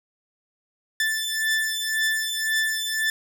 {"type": "beating tone pair", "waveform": "sawtooth", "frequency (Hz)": [1760, 1761.9], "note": ["A6", "A6"], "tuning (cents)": [0, 2], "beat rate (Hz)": 1.9, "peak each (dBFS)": -22, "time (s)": [1, 3.1], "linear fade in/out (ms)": 2, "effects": []}